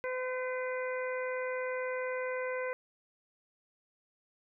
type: harmonic tone with a mistuned harmonic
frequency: 509 Hz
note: C5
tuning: 48 cents flat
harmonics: 1 / 2 / 3 / 4 / 5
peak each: -34 / -42 / -42 / -42 / -49 dBFS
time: 0.04-2.73 s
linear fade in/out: 0 ms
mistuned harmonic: 5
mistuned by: -71 cents
effects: none